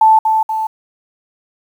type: tone with echo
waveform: sine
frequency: 878 Hz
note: A5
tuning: 4 cents flat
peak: -5 dBFS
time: 0.01-0.19 s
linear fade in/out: 5 ms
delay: 240 ms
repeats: 2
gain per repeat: -5 dB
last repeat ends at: 0.67 s
effects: 7-bit